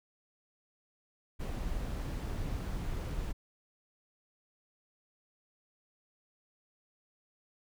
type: noise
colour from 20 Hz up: brown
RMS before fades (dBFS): -36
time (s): 1.39-3.33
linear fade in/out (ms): 20
effects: none